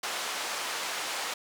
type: band-pass noise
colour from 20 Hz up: pink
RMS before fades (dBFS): -34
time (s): 0.03-1.34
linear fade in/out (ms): 5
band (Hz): 730 to 8300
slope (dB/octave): 12
effects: none